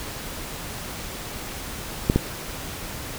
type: clicks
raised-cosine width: 3 ms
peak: -4 dBFS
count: 2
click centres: 2.099 / 2.16 s
effects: pink hiss -34 dBFS RMS until 3.18 s